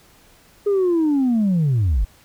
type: linear sweep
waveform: sine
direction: down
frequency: 415.3 to 41.78 Hz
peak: -13 dBFS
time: 0.66-2.05 s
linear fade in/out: 10 ms
effects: tanh soft clip ceiling -13 dBFS + pink hiss -52 dBFS RMS until 2.24 s